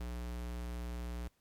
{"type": "tone", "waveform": "square", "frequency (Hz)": 59.8, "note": "A#1", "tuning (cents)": 45, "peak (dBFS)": -39, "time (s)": [0, 1.28], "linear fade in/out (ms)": 5, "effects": ["pink hiss -75 dBFS RMS until 1.4 s", "MP3 96 kbps"]}